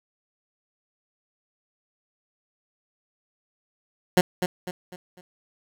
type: tone with echo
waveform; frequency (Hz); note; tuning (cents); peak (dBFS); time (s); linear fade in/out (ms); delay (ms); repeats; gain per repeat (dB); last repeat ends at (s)
15% pulse; 180.8; F#3; -40; -8; 4.17-4.21; 2; 250; 4; -8; 5.21
effects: none